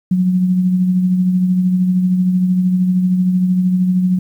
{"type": "tone with tremolo", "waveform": "sine", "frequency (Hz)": 183, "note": "F#3", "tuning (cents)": -19, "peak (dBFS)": -9, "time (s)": [0.11, 4.19], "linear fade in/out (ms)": 5, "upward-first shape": "triangle", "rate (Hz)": 13, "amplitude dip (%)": 45, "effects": ["8-bit"]}